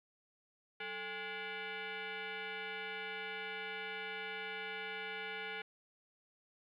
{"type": "tone with frequency modulation", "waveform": "sine", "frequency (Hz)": 440, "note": "A4", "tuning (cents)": 0, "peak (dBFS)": -40, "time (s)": [0.8, 5.62], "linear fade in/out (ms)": 5, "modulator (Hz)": 626, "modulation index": 4.1, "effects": ["13-bit"]}